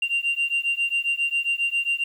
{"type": "beating tone pair", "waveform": "sine", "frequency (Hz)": [2771, 2778.4], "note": ["F7", "F7"], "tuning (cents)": [-14, -10], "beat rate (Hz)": 7.4, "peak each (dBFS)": -23, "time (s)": [0.02, 2.04], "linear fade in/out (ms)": 5, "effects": ["tanh soft clip ceiling -17 dBFS", "9-bit"]}